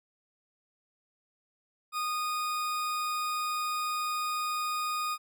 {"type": "tone", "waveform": "40% pulse", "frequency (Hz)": 1234, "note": "D#6", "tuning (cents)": -15, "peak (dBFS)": -29, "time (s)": [1.92, 5.18], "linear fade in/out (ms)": 50, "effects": []}